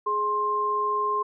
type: tone pair together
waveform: sine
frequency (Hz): 419 / 1055.8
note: G#4 / C6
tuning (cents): +15 / +15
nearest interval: octave + major third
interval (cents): 1600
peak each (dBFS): -30 / -23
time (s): 0.06-1.23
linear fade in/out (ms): 10
effects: none